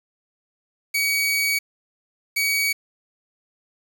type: tone bursts at uneven times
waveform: sawtooth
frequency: 2260 Hz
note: C#7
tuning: 33 cents sharp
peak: -16 dBFS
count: 2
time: 0.94-1.59 / 2.36-2.73 s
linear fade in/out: 10 ms
effects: 7-bit